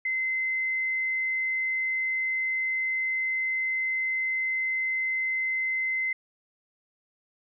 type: tone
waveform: sine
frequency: 2060 Hz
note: C7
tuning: 28 cents flat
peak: -25 dBFS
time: 0.05-6.13 s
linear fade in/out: 5 ms
effects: none